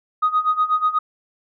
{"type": "tone with tremolo", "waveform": "sine", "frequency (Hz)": 1248, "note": "D#6", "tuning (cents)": 5, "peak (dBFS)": -12, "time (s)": [0.22, 0.99], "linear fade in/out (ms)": 10, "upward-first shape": "sine", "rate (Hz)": 8.2, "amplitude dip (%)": 85, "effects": ["tanh soft clip ceiling -10 dBFS"]}